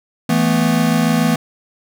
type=chord; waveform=square; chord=E suspended fourth; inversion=none; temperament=equal; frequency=164.81 / 220 / 246.9 Hz; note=E3 / A3 / B3; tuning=0 / 0 / 0 cents; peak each=-18 dBFS; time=0.29-1.36 s; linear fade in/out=5 ms; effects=none